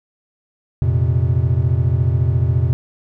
triangle chord, F suspended fourth, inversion none, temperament equal, 87.31 / 116.54 / 130.81 Hz, F2 / Bb2 / C3, 0 / 0 / 0 cents, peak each -16 dBFS, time 0.82-2.73 s, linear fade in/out 0 ms, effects none

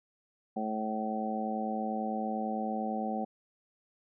harmonic tone, 108.9 Hz, A2, 17 cents flat, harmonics 2 / 3 / 4 / 5 / 6 / 7, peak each -34 / -43 / -43 / -40 / -44 / -35 dBFS, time 0.56-3.25 s, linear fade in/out 10 ms, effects none

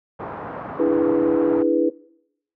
white low-pass noise, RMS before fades -32 dBFS, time 0.19-1.63 s, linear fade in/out 10 ms, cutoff 1200 Hz, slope 24 dB/octave
sine chord, E dominant seventh, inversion third, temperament equal, 293.7 / 329.6 / 415.3 / 493.9 Hz, D4 / E4 / G#4 / B4, 0 / 0 / 0 / 0 cents, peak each -22 / -20 / -25 / -20 dBFS, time 0.79-1.9 s, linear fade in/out 10 ms
effects noise-tail reverb RT60 0.8 s tail -23 dB re dry + high-pass 100 Hz 12 dB/octave

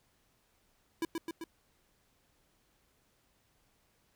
square tone with echo, 330 Hz, E4, 2 cents sharp, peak -31 dBFS, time 1.02-1.05 s, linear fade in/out 2 ms, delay 130 ms, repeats 3, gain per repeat -3 dB, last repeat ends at 1.44 s, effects pink hiss -72 dBFS RMS until 4.15 s

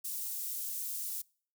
white high-pass noise, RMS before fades -38 dBFS, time 0.04-1.22 s, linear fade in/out 10 ms, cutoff 8200 Hz, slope 12 dB/octave, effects noise-tail reverb RT60 0.5 s tail -26 dB re dry

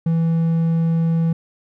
triangle tone, 164.81 Hz, E3, in tune, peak -13 dBFS, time 0.06-1.33 s, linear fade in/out 5 ms, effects none

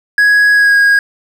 triangle tone with pitch glide, 1666 to 1639.3 Hz, G#6 to G#6, +5 to -23 cents, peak -4 dBFS, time 0.18-0.99 s, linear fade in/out 2 ms, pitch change -28 cents, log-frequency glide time 0.53-0.77 s, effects none

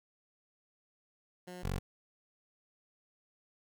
15% pulse tone pair in turn, 180 / 46.51 Hz, F#3 / F#1, -47 / +10 cents, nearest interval octave + major seventh, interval 2343 cents, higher first, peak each -38 / -27 dBFS, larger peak second, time 1.47-1.63 / 1.63-1.79 s, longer neither, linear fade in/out 10 ms, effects none

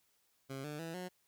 15% pulse tone with pitch steps, 135.3 / 149.26 / 164.66 / 181.65 Hz, C#3 / D3 / E3 / F#3, -42 / +28 / -2 / -32 cents, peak -35 dBFS, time 0.49-1.09 s, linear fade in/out 20 ms, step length 150 ms, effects white hiss -75 dBFS RMS until 1.27 s

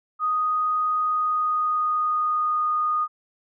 sine tone with pitch glide, 1244.5 to 1230.9 Hz, D#6 to D#6, 0 to -19 cents, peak -20 dBFS, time 0.19-3.08 s, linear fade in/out 50 ms, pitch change -19 cents, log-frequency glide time 0.99-2.68 s, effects none

